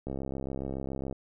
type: click train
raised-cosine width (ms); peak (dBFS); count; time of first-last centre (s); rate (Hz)
2; -22; 72; 0.07-1.127; 67.2
effects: none